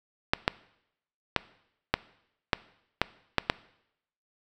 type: clicks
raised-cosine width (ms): 0.3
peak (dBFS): -5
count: 8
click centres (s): 0.335 / 0.479 / 1.363 / 1.94 / 2.532 / 3.016 / 3.383 / 3.499
effects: noise-tail reverb RT60 0.8 s tail -20 dB re dry